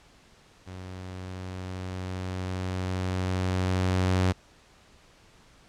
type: tone with level ramp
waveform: sawtooth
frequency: 92.5 Hz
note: F#2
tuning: in tune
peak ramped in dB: -35 to -17 dBFS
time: 0.66-4.33 s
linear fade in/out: 20 ms
effects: pink hiss -57 dBFS RMS until 5.68 s + low-pass 7000 Hz 12 dB/octave